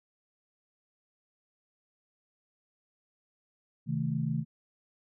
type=chord; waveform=sine; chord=A diminished; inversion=first; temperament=just; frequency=132 / 158.4 / 220 Hz; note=C3 / Eb3 / A3; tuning=+16 / +31 / 0 cents; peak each=-33 / -31 / -34 dBFS; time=3.86-4.45 s; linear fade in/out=50 ms; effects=none